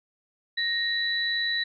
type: tone pair together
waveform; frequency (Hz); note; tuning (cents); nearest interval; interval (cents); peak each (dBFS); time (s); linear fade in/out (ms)
sine; 1864.7 / 3951; A#6 / B7; 0 / 0; octave + minor second; 1300; -27; 0.57-1.64; 10
effects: none